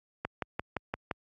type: click train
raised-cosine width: 0.5 ms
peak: -16 dBFS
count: 6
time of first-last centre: 0.25-1.112 s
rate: 5.8 Hz
effects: high-pass 60 Hz 12 dB/octave + AAC 48 kbps